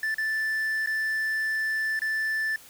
triangle tone with dropouts, 1760 Hz, A6, in tune, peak -23 dBFS, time 0.03-2.56 s, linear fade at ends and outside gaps 2 ms, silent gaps 0.144-0.182 / 0.861-0.872 / 1.992-2.018 s, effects white hiss -50 dBFS RMS until 2.69 s

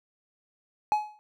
triangle tone with exponential decay, 846 Hz, G#5, 32 cents sharp, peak -16 dBFS, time 0.92-1.19 s, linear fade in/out 0 ms, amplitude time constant 58 ms, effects none

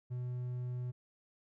triangle tone, 124.1 Hz, B2, 9 cents sharp, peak -34 dBFS, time 0.1-0.92 s, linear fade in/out 20 ms, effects none

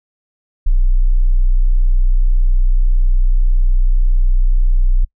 sine tone, 30.87 Hz, B0, in tune, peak -8 dBFS, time 0.66-5.05 s, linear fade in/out 10 ms, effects noise-tail reverb RT60 0.1 s tail -26 dB re dry

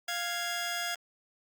15% pulse tone pair together, 698.5 / 1660.3 Hz, F5 / G#6, 0 / -1 cents, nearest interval octave + minor third, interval 1499 cents, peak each -28 dBFS, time 0.08-0.95 s, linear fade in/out 5 ms, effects Opus 48 kbps

